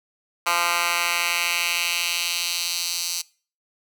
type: tone with high-pass filter sweep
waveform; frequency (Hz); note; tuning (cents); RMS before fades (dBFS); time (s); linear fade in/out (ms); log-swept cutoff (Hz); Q
10% pulse; 172.6; F3; -20; -24; 0.46-3.22; 10; 1300 to 5100; 1.6
effects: noise-tail reverb RT60 0.4 s tail -22 dB re dry